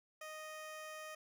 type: tone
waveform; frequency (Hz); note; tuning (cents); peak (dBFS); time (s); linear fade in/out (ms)
15% pulse; 621; D#5; -3; -40; 0.21-1.15; 5
effects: none